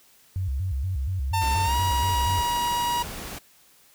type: tone with vibrato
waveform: sine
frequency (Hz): 79.1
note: D#2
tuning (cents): +29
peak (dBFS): -24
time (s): 0.36-2.41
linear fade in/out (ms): 0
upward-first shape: square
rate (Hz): 4.2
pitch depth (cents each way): 290
type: tone with pitch glide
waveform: 45% pulse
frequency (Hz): 899 to 958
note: A5 to A#5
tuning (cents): +37 to +47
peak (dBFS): -23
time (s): 1.33-3.03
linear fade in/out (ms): 10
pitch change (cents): +110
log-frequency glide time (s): 1.63-1.75
type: noise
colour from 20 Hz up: pink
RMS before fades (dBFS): -36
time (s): 1.41-3.39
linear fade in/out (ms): 10
effects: white hiss -57 dBFS RMS until 3.94 s